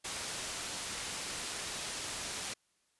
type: low-pass noise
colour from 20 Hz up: white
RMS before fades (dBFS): -40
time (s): 0.04-2.54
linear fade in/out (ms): 10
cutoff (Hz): 8700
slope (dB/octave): 12
effects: white hiss -75 dBFS RMS until 2.99 s + resampled to 24000 Hz